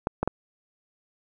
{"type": "clicks", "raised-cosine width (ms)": 1, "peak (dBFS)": -10, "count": 3, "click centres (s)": [0.071, 0.23, 0.276], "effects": []}